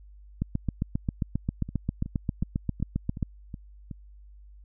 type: two click trains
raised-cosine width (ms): 5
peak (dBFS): -24 / -14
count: 7 / 22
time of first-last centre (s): 1.69-3.912 / 0.42-3.227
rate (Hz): 2.7 / 7.48
effects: added 50 Hz sine -47 dBFS peak until 4.64 s